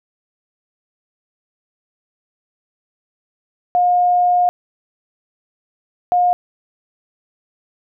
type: tone bursts at uneven times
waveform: sine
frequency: 714 Hz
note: F5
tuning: 38 cents sharp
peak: -11 dBFS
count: 2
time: 3.75-4.49 / 6.12-6.33 s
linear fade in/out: 0 ms
effects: none